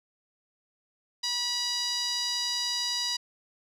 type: tone with band-pass filter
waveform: sawtooth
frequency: 971 Hz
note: B5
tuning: 30 cents flat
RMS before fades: -30 dBFS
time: 1.23-3.17 s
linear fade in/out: 10 ms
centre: 4700 Hz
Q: 4.2
effects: none